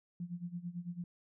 sine tone with tremolo, 174.61 Hz, F3, in tune, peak -36 dBFS, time 0.2-1.04 s, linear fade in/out 2 ms, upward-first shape sine, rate 9 Hz, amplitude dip 85%, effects none

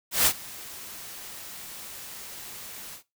white noise with ADSR envelope, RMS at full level -19 dBFS, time 0.11-3.03 s, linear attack 150 ms, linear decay 67 ms, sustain -22 dB, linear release 100 ms, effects noise-tail reverb RT60 0.2 s tail -17 dB re dry

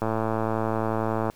click train, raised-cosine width 1 ms, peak -12 dBFS, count 143, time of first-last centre 0.02-1.299 s, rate 111 Hz, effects pink hiss -56 dBFS RMS until 1.35 s

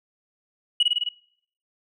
sine tone with echo, 2917 Hz, F#7, 25 cents flat, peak -13 dBFS, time 0.8-0.83 s, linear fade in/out 5 ms, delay 52 ms, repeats 5, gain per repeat -2 dB, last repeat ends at 1.09 s, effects noise-tail reverb RT60 0.6 s tail -22 dB re dry + tanh soft clip ceiling -13 dBFS

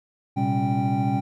triangle tone cluster, 115.7 / 129.7 / 197.2 / 276 / 783 Hz, A#2 / C3 / G3 / C#4 / G5, -13 / -15 / +11 / -7 / -2 cents, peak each -25 dBFS, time 0.36-1.21 s, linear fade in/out 20 ms, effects none

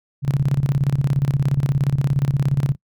sine tone with tremolo, 138.59 Hz, C#3, in tune, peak -13 dBFS, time 0.22-2.76 s, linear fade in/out 50 ms, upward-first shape square, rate 17 Hz, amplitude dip 75%, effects noise-tail reverb RT60 0.1 s tail -25 dB re dry

